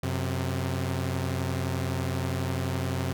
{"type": "tone pair together", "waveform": "sawtooth", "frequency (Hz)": [91.18, 130.81], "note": ["F#2", "C3"], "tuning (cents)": [-25, 0], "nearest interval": "tritone", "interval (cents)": 625, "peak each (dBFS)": -26, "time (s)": [0.03, 3.13], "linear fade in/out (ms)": 5, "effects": []}